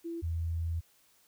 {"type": "tone pair in turn", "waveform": "sine", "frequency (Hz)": [335.5, 82.96], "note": ["E4", "E2"], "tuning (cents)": [31, 12], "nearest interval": "2 octaves", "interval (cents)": 2419, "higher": "first", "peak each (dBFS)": [-35, -30], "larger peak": "second", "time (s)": [[0.04, 0.22], [0.22, 0.81]], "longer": "second", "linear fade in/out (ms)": 20, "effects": ["white hiss -66 dBFS RMS until 1.27 s"]}